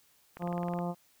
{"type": "click train", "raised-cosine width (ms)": 0.5, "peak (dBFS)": -28, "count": 9, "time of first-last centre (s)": [0.37, 0.789], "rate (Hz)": 19.1}
{"type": "harmonic tone", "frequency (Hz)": 174.61, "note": "F3", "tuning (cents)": 0, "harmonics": [1, 2, 3, 4, 5, 6, 7], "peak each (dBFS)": [-33, -41, -40, -39, -43, -47, -49], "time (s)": [0.39, 0.95], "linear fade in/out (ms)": 50}
{"effects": ["white hiss -66 dBFS RMS until 1.2 s"]}